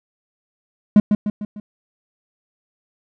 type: tone with echo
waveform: triangle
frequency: 208.6 Hz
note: G#3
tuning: 8 cents sharp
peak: -4 dBFS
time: 0.96-1 s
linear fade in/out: 2 ms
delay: 150 ms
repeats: 4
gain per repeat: -6 dB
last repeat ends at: 1.6 s
effects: none